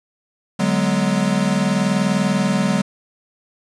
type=chord; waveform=square; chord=G# half-diminished seventh; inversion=second; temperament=equal with one note detuned; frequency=146.83 / 187.36 / 207.7 / 246.9 Hz; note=D3 / F#3 / G#3 / B3; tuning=0 / +22 / 0 / 0 cents; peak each=-26 / -20 / -21 / -26 dBFS; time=0.59-2.82 s; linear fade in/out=10 ms; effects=resampled to 22050 Hz + 7-bit